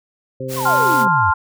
harmonic tone, 130.81 Hz, C3, in tune, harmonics 1 / 2 / 3 / 4, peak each -28 / -31 / -30 / -27 dBFS, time 0.4-1.08 s, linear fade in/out 5 ms
white noise, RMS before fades -29 dBFS, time 0.48-1.06 s, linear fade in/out 50 ms
sine exponential sweep, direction down, 1127 to 81.1 Hz, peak -21 dBFS, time 0.56-1.32 s, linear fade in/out 20 ms
sine chord, F major, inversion first, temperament equal, 880 / 1046.5 / 1396.9 Hz, A5 / C6 / F6, 0 / 0 / 0 cents, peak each -17 dBFS, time 0.65-1.34 s, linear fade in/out 10 ms
effects none

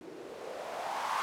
violet noise with low-pass filter sweep, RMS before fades -38 dBFS, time 0.01-1.22 s, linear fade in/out 0 ms, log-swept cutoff 320 to 1100 Hz, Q 3.6, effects none

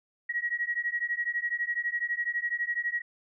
sine beating tone pair, 1900 / 1912 Hz, A#6 / A#6, +33 / +43 cents, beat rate 12 Hz, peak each -31 dBFS, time 0.29-3.02 s, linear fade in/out 10 ms, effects none

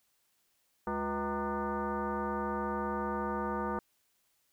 sine tone with frequency modulation, 356.2 Hz, F4, 34 cents sharp, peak -31 dBFS, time 0.87-3.79 s, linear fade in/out 2 ms, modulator 282 Hz, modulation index 3.4, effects white hiss -74 dBFS RMS until 4.52 s

